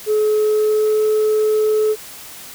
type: tone with pitch glide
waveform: sine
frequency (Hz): 426.8 to 430.3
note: G#4 to A4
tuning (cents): +47 to -39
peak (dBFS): -11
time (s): 0.06-1.96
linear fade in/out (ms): 50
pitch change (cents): +14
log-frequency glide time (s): 0.44-1.05
effects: tanh soft clip ceiling -11 dBFS + white hiss -36 dBFS RMS until 2.54 s